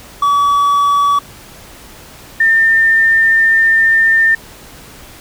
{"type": "tone pair in turn", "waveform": ["triangle", "sine"], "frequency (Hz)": [1141, 1803.7], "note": ["C#6", "A6"], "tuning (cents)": [50, 42], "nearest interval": "minor sixth", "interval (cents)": 792, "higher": "second", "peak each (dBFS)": -7, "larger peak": "neither", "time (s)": [[0.22, 1.19], [2.4, 4.35]], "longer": "second", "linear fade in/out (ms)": 5, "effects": ["pink hiss -37 dBFS RMS until 5.2 s"]}